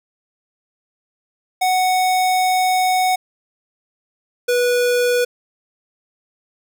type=tone pair in turn; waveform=square; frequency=741 / 489 Hz; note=F#5 / B4; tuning=+2 / -17 cents; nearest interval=perfect fifth; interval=719 cents; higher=first; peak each=-15 dBFS; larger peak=neither; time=1.61-3.16 / 4.48-5.25 s; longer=first; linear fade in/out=10 ms; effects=none